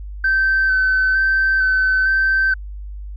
sine tone with vibrato, 1538 Hz, G6, 33 cents flat, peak -12 dBFS, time 0.24-2.54 s, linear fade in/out 5 ms, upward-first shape square, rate 1.1 Hz, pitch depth 15 cents each way, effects tanh soft clip ceiling -10 dBFS + added 50 Hz sine -28 dBFS peak until 3.16 s

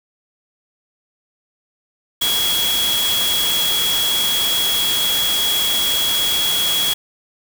sine tone in noise, 3335 Hz, G#7, 7 cents sharp, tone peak -17 dBFS, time 2.21-6.94 s, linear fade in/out 10 ms, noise white, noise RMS -22 dBFS, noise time 2.21-6.94 s, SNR +2 dB, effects none

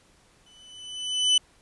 40% pulse tone with exponential growth, 3002 Hz, F#7, 24 cents sharp, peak -15 dBFS, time 0.46-1.38 s, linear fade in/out 5 ms, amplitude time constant 200 ms, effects pink hiss -60 dBFS RMS until 1.61 s + resampled to 24000 Hz

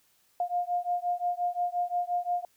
sine beating tone pair, 705 / 710.7 Hz, F5 / F5, +16 / +30 cents, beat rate 5.7 Hz, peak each -30 dBFS, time 0.4-2.45 s, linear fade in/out 2 ms, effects white hiss -67 dBFS RMS until 2.56 s

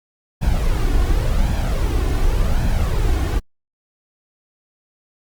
brown noise with flanger, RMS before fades -17 dBFS, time 0.41-3.4 s, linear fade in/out 20 ms, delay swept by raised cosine 1.2 to 2.8 ms, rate 0.89 Hz, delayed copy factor +0.55, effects Opus 48 kbps

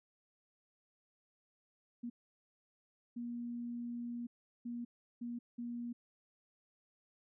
sine tone bursts at uneven times, 238.5 Hz, A#3, 40 cents sharp, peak -39 dBFS, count 5, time 2.03-2.1 / 3.16-4.27 / 4.65-4.85 / 5.21-5.39 / 5.58-5.93 s, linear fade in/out 10 ms, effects none

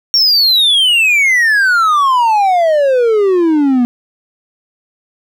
triangle exponential sweep, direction down, 5588 to 237.9 Hz, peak -6 dBFS, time 0.14-3.85 s, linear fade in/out 0 ms, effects none

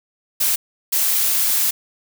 blue noise bursts at uneven times, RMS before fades -18 dBFS, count 2, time 0.4-0.56 / 0.92-1.71 s, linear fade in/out 10 ms, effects none

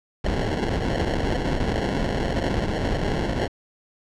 pink noise with sample-and-hold, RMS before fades -24 dBFS, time 0.24-3.48 s, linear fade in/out 10 ms, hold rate 1225 Hz, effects low-pass 5000 Hz 12 dB/octave

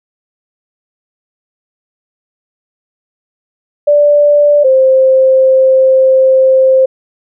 sine tone pair in turn, 585 / 525.4 Hz, D5 / C5, -7 / +7 cents, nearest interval major second, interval 186 cents, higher first, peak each -4 dBFS, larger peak neither, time 3.87-4.64 / 4.64-6.86 s, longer second, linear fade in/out 10 ms, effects none

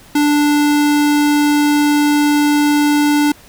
square tone, 293.7 Hz, D4, in tune, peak -11 dBFS, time 0.15-3.32 s, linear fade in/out 5 ms, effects pink hiss -43 dBFS RMS until 3.48 s

